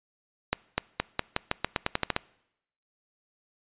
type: accelerating click train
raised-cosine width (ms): 0.3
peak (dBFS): -8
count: 13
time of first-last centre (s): 0.53-2.164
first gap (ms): 250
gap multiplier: 0.88
effects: noise-tail reverb RT60 0.8 s tail -23 dB re dry + resampled to 8000 Hz